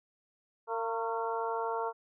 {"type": "harmonic tone with a mistuned harmonic", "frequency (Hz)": 228.2, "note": "A#3", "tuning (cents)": -37, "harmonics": [2, 3, 4, 5, 6], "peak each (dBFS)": [-35, -39, -35, -40, -41], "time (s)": [0.67, 1.93], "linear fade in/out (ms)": 50, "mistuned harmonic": 5, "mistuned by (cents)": -52, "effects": []}